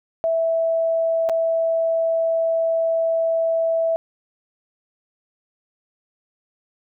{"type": "tone with dropouts", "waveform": "sine", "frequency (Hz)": 657, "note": "E5", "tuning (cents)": -6, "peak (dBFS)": -17, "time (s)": [0.24, 3.96], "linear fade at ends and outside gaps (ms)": 0, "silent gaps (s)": [1.29, 1.296], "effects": []}